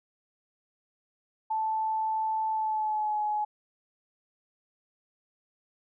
sine tone with pitch glide, 877 to 843.7 Hz, A5 to G#5, -6 to +27 cents, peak -26 dBFS, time 1.5-3.45 s, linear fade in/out 10 ms, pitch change -67 cents, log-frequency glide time 2.51-3.21 s, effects none

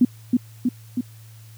sine tone with echo, 246.9 Hz, B3, in tune, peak -10 dBFS, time 0.01-0.05 s, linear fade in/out 5 ms, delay 320 ms, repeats 3, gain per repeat -3 dB, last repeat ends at 1.01 s, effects added 111 Hz sine -42 dBFS peak until 1.57 s + white hiss -53 dBFS RMS until 1.57 s

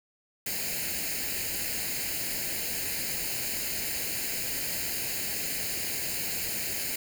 white noise with comb filter, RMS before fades -32 dBFS, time 0.46-6.96 s, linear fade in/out 5 ms, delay 0.43 ms, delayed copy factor +0.75, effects none

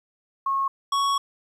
sine / square tone pair in turn, 1090 / 1112.9 Hz, C#6 / C#6, -29 / +6 cents, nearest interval unison, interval 35 cents, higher second, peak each -21 dBFS, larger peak neither, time 0.46-0.68 / 0.92-1.18 s, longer second, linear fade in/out 5 ms, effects low-pass 8000 Hz 12 dB/octave + 10-bit

